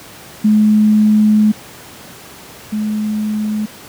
sine tone pair in turn, 213.1 / 213.1 Hz, G#3 / G#3, +45 / +45 cents, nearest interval unison, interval 0 cents, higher neither, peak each -7 / -15 dBFS, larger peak first, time 0.44-1.52 / 2.72-3.66 s, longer first, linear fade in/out 10 ms, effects pink hiss -36 dBFS RMS until 3.88 s + high-pass 100 Hz 12 dB/octave

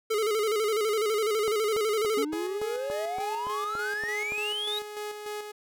square tone with vibrato, 429.3 Hz, A4, 43 cents flat, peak -25 dBFS, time 0.1-2.25 s, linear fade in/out 10 ms, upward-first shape square, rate 12 Hz, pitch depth 62 cents each way
click train, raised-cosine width 1 ms, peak -25 dBFS, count 11, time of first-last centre 1.48-4.321 s, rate 3.52 Hz
triangle exponential sweep, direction up, 270.9 to 3881 Hz, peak -28 dBFS, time 2.17-4.79 s, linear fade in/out 5 ms
sawtooth tone with tremolo, 419.4 Hz, G#4, 17 cents sharp, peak -29 dBFS, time 2.32-5.52 s, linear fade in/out 10 ms, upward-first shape square, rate 3.4 Hz, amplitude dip 45%
effects none

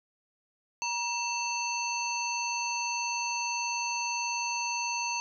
harmonic tone with a mistuned harmonic, 890 Hz, A5, 20 cents sharp, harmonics 1 / 3 / 5 / 7, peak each -33 / -34 / -38 / -36 dBFS, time 0.82-5.2 s, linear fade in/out 0 ms, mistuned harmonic 1, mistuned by +110 cents, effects none

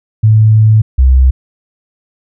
sine tone pair in turn, 109 / 64.81 Hz, A2 / C2, -16 / -16 cents, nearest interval major sixth, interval 900 cents, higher first, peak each -3 dBFS, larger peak neither, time 0.23-0.82 / 0.98-1.31 s, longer first, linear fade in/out 10 ms, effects none

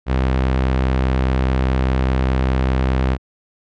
sawtooth tone, 64.9 Hz, C2, 13 cents flat, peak -11 dBFS, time 0.06-3.18 s, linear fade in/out 50 ms, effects low-pass 3000 Hz 12 dB/octave

